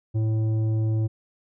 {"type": "tone with tanh clipping", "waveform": "sine", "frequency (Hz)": 110, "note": "A2", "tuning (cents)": 0, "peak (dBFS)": -22, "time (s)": [0.14, 1.08], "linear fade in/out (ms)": 20, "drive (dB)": 9, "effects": []}